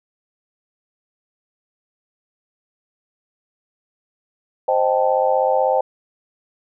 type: chord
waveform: sine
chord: A half-diminished seventh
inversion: first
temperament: equal with one note detuned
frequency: 523.3 / 619.4 / 784 / 880 Hz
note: C5 / Eb5 / G5 / A5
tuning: 0 / -8 / 0 / 0 cents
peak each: -18 / -21 / -20 / -23 dBFS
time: 4.68-5.81 s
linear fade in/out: 5 ms
effects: none